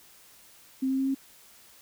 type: tone with pitch steps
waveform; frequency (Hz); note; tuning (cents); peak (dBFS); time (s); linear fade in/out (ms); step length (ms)
sine; 263.7 / 265.8 / 268 / 270.2; C4 / C4 / C4 / C#4; +14 / +27 / +42 / -44; -24; 0.82-1.148; 10; 82
effects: white hiss -55 dBFS RMS until 1.81 s